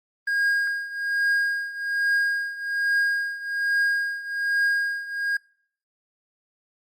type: tone with tremolo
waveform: triangle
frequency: 1628 Hz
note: G#6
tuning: 35 cents flat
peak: -16 dBFS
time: 0.27-5.37 s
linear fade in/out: 5 ms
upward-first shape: triangle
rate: 1.2 Hz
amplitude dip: 85%
effects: noise-tail reverb RT60 0.6 s tail -26 dB re dry + Opus 24 kbps